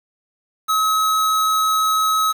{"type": "tone", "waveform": "square", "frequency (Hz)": 1281, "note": "E6", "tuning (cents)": -50, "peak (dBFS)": -16, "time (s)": [0.68, 2.33], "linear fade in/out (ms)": 20, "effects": ["7-bit"]}